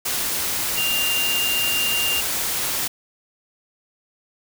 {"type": "tone in noise", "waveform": "sine", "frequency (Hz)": 2794, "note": "F7", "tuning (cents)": 0, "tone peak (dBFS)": -21, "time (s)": [0.77, 2.21], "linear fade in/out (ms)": 10, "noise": "white", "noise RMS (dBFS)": -24, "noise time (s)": [0.05, 2.88], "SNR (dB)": 0, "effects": []}